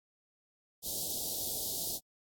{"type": "band-stop noise", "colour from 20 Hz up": "white", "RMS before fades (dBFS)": -36, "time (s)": [0.82, 2], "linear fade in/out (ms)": 50, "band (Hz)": [770, 3500], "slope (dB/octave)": 48, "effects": ["AAC 64 kbps"]}